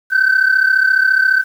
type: tone pair together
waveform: sine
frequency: 1516 / 1550.5 Hz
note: F#6 / G6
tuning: +42 / -19 cents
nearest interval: unison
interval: 39 cents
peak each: -11 dBFS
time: 0.1-1.44 s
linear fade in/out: 50 ms
effects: tanh soft clip ceiling -6 dBFS + 7-bit